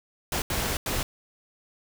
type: noise bursts at uneven times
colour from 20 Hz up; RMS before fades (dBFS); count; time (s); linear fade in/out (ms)
pink; -28; 3; 0.32-0.42 / 0.5-0.77 / 0.86-1.03; 2
effects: none